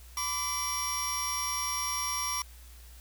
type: tone cluster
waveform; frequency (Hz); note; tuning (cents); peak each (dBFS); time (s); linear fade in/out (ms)
sawtooth; 1010 / 1160 / 5620; B5 / D6 / F8; +39 / -22 / +10; -33 / -32 / -30; 0.17-2.42; 2
effects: added 60 Hz sine -48 dBFS peak until 3 s + white hiss -56 dBFS RMS until 3 s